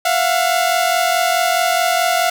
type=tone pair together; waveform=sawtooth; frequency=677.3 / 722 Hz; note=E5 / F#5; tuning=+47 / -43 cents; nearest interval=minor second; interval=110 cents; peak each=-13 dBFS; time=0.05-2.3 s; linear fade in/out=5 ms; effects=none